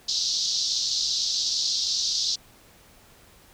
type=band-pass noise; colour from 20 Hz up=pink; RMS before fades=-26 dBFS; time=0.08-2.36 s; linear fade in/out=10 ms; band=3900 to 5900 Hz; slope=48 dB/octave; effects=pink hiss -54 dBFS RMS until 3.53 s